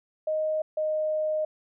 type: tone pair in turn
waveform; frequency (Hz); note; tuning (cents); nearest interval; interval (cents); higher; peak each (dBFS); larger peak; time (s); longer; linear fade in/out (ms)
sine; 622.3 / 618.7; D#5 / D#5; 0 / -10; unison; 10; first; -24; neither; 0.27-0.62 / 0.77-1.45; second; 5
effects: none